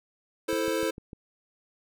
square chord, A minor, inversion second, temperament equal, 329.6 / 440 / 523.3 Hz, E4 / A4 / C5, 0 / 0 / 0 cents, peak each -31 dBFS, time 0.48-0.91 s, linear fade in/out 10 ms
click train, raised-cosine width 3 ms, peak -28 dBFS, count 5, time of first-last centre 0.53-1.132 s, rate 6.65 Hz
effects none

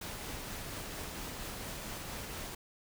pink noise with tremolo, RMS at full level -41 dBFS, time 0.01-2.55 s, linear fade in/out 5 ms, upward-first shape triangle, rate 4.3 Hz, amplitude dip 25%, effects none

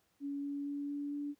sine tone with pitch steps, 282.4 / 284 / 285.7 / 287.3 / 289 Hz, C#4 / C#4 / D4 / D4 / D4, +32 / +42 / -48 / -38 / -28 cents, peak -36 dBFS, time 0.2-1.35 s, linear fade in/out 50 ms, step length 230 ms, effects pink hiss -75 dBFS RMS until 1.39 s + high-pass 80 Hz 12 dB/octave

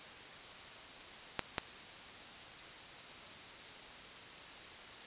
clicks, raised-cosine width 0.3 ms, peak -16 dBFS, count 2, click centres 1.393 / 1.582 s, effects white hiss -50 dBFS RMS until 5.06 s + resampled to 8000 Hz

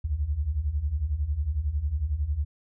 sine beating tone pair, 66.5 / 77.5 Hz, C2 / D#2, +29 / -6 cents, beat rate 11 Hz, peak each -30 / -26 dBFS, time 0.04-2.45 s, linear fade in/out 10 ms, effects none

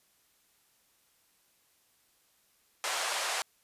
pink band-pass noise, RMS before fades -33 dBFS, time 2.84-3.42 s, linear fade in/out 0 ms, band 620 to 9900 Hz, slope 24 dB/octave, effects white hiss -69 dBFS RMS until 3.63 s + resampled to 32000 Hz

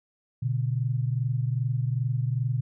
sine tone pair together, 120.7 / 143.22 Hz, B2 / D3, -39 / -43 cents, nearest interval minor third, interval 296 cents, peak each -25 / -29 dBFS, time 0.42-2.61 s, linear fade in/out 10 ms, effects none

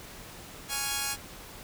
5% pulse chord, Db major, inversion second, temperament equal, 830.6 / 1108.7 / 1396.9 Hz, Ab5 / Db6 / F6, 0 / 0 / 0 cents, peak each -20 / -24 / -24 dBFS, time 0.68-1.17 s, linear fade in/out 50 ms, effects pink hiss -46 dBFS RMS until 1.63 s

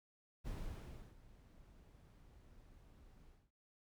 brown noise with ADSR envelope, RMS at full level -44 dBFS, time 0.44-3.51 s, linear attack 32 ms, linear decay 670 ms, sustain -18 dB, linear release 230 ms, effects none

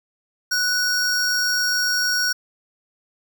square tone pair together, 1479 / 5584 Hz, F#6 / F8, -1 / -1 cents, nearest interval octave + major seventh, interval 2300 cents, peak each -22 dBFS, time 0.51-2.33 s, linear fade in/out 10 ms, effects none

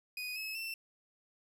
30% pulse tone with pitch steps, 2487 / 2582 / 2681 Hz, D#7 / E7 / E7, -1 / -37 / +29 cents, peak -35 dBFS, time 0.17-0.74 s, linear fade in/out 2 ms, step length 190 ms, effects none

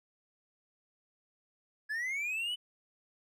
triangle linear sweep, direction up, 1676 to 3019 Hz, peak -31 dBFS, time 1.89-2.56 s, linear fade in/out 20 ms, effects none

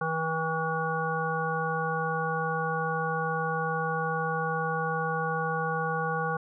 harmonic tone, 161.2 Hz, E3, 38 cents flat, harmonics 1 / 3 / 5 / 7 / 9, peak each -33 / -33 / -33 / -33 / -33 dBFS, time 0.01-6.37 s, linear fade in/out 5 ms, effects none

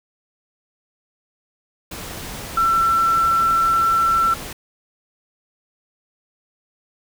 sine tone in noise, 1344 Hz, E6, 33 cents sharp, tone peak -14 dBFS, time 2.57-4.34 s, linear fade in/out 5 ms, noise pink, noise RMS -32 dBFS, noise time 1.91-4.53 s, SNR +15 dB, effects none

